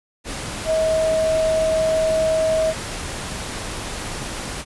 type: tone in noise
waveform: sine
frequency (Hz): 638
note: D#5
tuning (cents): +43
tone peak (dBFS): -16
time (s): 0.65-2.74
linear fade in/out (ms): 50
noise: pink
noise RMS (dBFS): -29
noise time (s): 0.24-4.65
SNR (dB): +10
effects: resampled to 24000 Hz